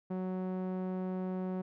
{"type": "tone with low-pass filter", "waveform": "sawtooth", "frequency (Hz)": 185.4, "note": "F#3", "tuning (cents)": 4, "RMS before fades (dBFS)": -36, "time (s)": [0.1, 1.62], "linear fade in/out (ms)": 10, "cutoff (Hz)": 820, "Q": 0.63, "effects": []}